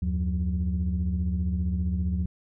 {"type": "tone cluster", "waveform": "sine", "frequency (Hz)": [76, 91.1, 181.2], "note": ["D#2", "F#2", "F#3"], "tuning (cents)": [-40, -26, -36], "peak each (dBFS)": [-25, -31, -28], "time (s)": [0.02, 2.26], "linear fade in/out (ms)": 5, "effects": ["tanh soft clip ceiling -18 dBFS"]}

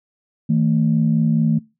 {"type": "tone pair together", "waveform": "sine", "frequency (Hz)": [160, 224.7], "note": ["D#3", "A3"], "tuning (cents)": [49, 37], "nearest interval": "tritone", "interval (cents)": 588, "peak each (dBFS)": -16, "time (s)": [0.49, 1.59], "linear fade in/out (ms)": 10, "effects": ["noise-tail reverb RT60 0.3 s tail -24 dB re dry", "tanh soft clip ceiling -6 dBFS"]}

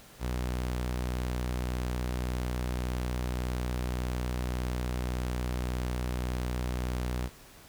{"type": "tone with vibrato", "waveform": "sawtooth", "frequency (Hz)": 61.74, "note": "B1", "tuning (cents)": 0, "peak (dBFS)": -26, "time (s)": [0.19, 7.3], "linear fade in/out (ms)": 50, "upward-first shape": "square", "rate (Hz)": 20, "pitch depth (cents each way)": 33, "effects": ["pink hiss -53 dBFS RMS until 7.68 s"]}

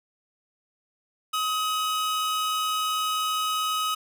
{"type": "tone pair together", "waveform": "45% pulse", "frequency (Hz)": [1264.6, 2963], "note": ["D#6", "F#7"], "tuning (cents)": [28, 2], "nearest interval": "octave + minor third", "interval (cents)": 1474, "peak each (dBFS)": [-25, -31], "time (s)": [1.33, 3.95], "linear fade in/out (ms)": 10, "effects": []}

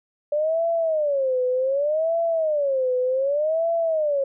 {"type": "tone with vibrato", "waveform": "sine", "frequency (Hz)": 581, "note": "D5", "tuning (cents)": -19, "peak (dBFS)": -19, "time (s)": [0.32, 4.24], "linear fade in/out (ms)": 5, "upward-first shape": "sine", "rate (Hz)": 0.66, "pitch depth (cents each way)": 250, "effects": []}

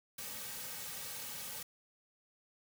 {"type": "noise with comb filter", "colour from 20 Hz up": "white", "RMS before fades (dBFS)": -44, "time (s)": [0.18, 1.63], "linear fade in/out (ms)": 5, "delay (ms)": 2.9, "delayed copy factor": -1, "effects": []}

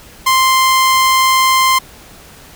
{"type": "tone", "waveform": "sawtooth", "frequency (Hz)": 1046.5, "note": "C6", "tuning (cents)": 0, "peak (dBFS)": -5, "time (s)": [0.26, 1.79], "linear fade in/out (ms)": 10, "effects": ["pink hiss -39 dBFS RMS until 2.55 s"]}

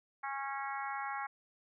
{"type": "harmonic tone", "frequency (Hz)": 274.5, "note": "C#4", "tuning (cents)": -17, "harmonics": [3, 4, 5, 6, 7, 8], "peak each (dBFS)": [-40, -42, -44, -46, -47, -48], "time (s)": [0.23, 1.27], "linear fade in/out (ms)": 10, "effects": []}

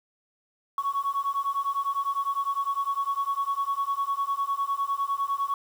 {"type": "beating tone pair", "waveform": "sine", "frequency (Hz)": [1108.7, 1118.6], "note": ["C#6", "C#6"], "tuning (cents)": [0, 15], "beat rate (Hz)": 9.9, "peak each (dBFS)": -27, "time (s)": [0.78, 5.54], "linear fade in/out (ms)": 2, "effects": ["tanh soft clip ceiling -20 dBFS", "8-bit"]}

